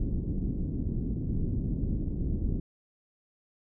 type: low-pass noise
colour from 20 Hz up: pink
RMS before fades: -30 dBFS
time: 0-2.6 s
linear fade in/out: 5 ms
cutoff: 300 Hz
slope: 24 dB/octave
effects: none